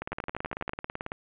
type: two click trains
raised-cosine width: 0.5 ms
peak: -17 / -18 dBFS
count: 8 / 21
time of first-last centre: 0.12-0.694 / 0.02-1.119 s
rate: 12.2 / 18.2 Hz
effects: resampled to 8000 Hz + 9-bit